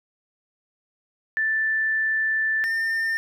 sine / triangle tone pair in turn, 1764 / 1805.2 Hz, A6 / A6, +4 / +44 cents, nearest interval unison, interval 40 cents, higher second, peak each -20 dBFS, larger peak neither, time 1.37-2.64 / 2.64-3.17 s, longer first, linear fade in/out 0 ms, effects none

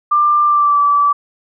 sine tone with pitch glide, 1189 to 1155.8 Hz, D6 to D6, +21 to -28 cents, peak -9 dBFS, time 0.11-1.13 s, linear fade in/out 10 ms, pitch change -49 cents, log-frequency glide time 0.44-0.8 s, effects none

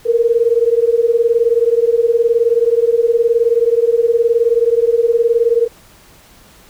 sine beating tone pair, 457 / 476 Hz, A#4 / A#4, -34 / +36 cents, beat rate 19 Hz, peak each -13 dBFS, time 0.05-5.68 s, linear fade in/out 20 ms, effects pink hiss -45 dBFS RMS until 6.69 s

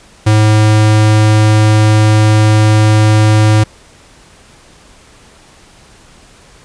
square tone, 107.5 Hz, A2, 40 cents flat, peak -6 dBFS, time 0.26-3.64 s, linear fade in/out 10 ms, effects pink hiss -42 dBFS RMS until 6.64 s + resampled to 22050 Hz

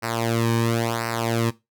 sawtooth tone with flanger, 115.6 Hz, A#2, 14 cents flat, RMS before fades -23 dBFS, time 0.02-1.51 s, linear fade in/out 20 ms, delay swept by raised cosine 0.29 to 1.49 ms, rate 0.96 Hz, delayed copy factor -0.85, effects noise-tail reverb RT60 0.2 s tail -17 dB re dry

